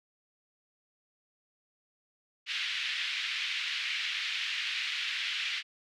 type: band-pass noise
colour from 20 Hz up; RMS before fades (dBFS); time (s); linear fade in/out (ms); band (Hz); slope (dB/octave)
white; -34; 2.46-5.63; 50; 1900 to 3500; 24
effects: none